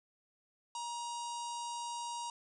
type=harmonic tone; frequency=948 Hz; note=A#5; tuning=29 cents sharp; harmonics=1 / 3 / 4 / 5 / 6 / 7 / 8 / 9 / 10; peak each=-39 / -51 / -52 / -53 / -52 / -53 / -54 / -55 / -60 dBFS; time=0.75-2.3 s; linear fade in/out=2 ms; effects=none